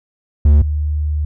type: tone pair in turn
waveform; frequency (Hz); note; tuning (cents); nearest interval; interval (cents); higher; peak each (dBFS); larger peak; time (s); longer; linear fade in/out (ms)
triangle / sine; 73.42 / 74.92; D2 / D2; 0 / +35; unison; 35; second; -4 / -15; first; 0.45-0.62 / 0.62-1.25; second; 5
effects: none